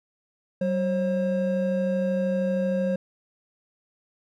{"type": "tone pair together", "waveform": "triangle", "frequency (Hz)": [189.8, 536.5], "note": ["F#3", "C5"], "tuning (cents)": [44, 43], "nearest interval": "octave + tritone", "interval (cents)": 1799, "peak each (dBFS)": -23, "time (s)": [0.61, 2.96], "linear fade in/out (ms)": 5, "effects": []}